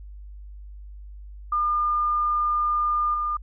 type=tone with level steps; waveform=sine; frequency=1207 Hz; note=D6; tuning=47 cents sharp; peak=-20 / -23 dBFS; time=1.52-3.37 s; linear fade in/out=5 ms; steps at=3.14 s; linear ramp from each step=2 ms; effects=added 50 Hz sine -38 dBFS peak until 3.42 s